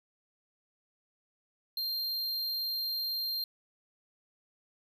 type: tone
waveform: square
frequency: 4186 Hz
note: C8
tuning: in tune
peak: -32 dBFS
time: 1.77-3.44 s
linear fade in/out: 2 ms
effects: none